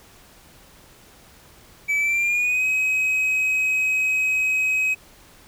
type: tone with pitch glide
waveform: triangle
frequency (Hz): 2300 to 2537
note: D7 to D#7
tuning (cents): -37 to +33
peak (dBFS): -17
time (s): 1.88-4.95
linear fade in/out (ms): 20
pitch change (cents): +170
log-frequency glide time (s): 1.98-2.66
effects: pink hiss -50 dBFS RMS until 5.47 s